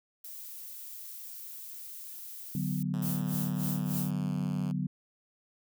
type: noise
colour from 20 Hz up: violet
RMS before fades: -44 dBFS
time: 0.24-2.83 s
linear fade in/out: 5 ms
type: chord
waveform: sine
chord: B minor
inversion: first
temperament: equal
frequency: 146.83 / 185 / 246.9 Hz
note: D3 / F#3 / B3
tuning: 0 / 0 / 0 cents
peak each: -33 / -32 / -37 dBFS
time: 2.55-4.87 s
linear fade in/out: 2 ms
type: tone with pitch glide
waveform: 5% pulse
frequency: 109.4 to 95.24 Hz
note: A2 to G2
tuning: -9 to -49 cents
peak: -34 dBFS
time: 2.94-4.72 s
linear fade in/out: 0 ms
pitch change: -240 cents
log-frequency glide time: 3.61-4.32 s
type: noise with tremolo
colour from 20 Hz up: violet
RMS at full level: -36 dBFS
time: 3.02-4.11 s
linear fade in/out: 5 ms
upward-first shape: sine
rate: 3.4 Hz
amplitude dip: 90%
effects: none